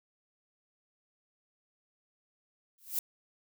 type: noise with exponential growth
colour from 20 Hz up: violet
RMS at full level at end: -28 dBFS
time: 2.78-2.99 s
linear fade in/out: 1 ms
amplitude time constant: 44 ms
effects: none